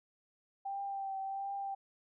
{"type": "tone with vibrato", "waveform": "sine", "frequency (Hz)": 784, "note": "G5", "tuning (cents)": 0, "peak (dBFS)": -36, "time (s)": [0.65, 1.75], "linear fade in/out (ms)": 10, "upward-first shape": "triangle", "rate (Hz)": 1.4, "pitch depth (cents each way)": 28, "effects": []}